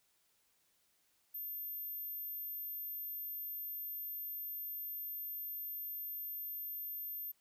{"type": "tone", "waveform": "sine", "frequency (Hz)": 13350, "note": "G#9", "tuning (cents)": 8, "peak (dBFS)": -40, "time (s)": [1.34, 7.32], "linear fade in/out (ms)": 10, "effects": ["white hiss -75 dBFS RMS until 7.4 s"]}